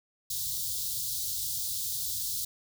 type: band-stop noise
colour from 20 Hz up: white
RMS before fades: -33 dBFS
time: 0.3-2.45 s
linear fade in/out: 5 ms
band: 150 to 3600 Hz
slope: 48 dB/octave
effects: none